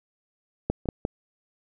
clicks, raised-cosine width 2 ms, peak -10 / -24 / -11 / -12 dBFS, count 4, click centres 0.7 / 0.857 / 0.888 / 1.051 s, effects none

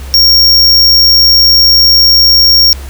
square tone, 5540 Hz, F8, 15 cents flat, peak -3 dBFS, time 0.14-2.73 s, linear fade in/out 0 ms, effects added 67 Hz sine -21 dBFS peak until 2.89 s + pink hiss -32 dBFS RMS until 2.89 s

